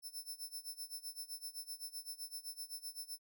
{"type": "tone with tremolo", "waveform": "15% pulse", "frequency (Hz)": 5300, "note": "E8", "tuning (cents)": 9, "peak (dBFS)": -36, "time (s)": [0.02, 3.19], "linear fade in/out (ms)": 50, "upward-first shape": "sine", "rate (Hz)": 7.8, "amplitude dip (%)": 90, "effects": []}